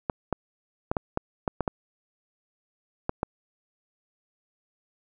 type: clicks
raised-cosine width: 1 ms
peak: -11 dBFS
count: 10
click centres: 0.098 / 0.327 / 0.915 / 0.968 / 1.174 / 1.478 / 1.607 / 1.678 / 3.094 / 3.231 s
effects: none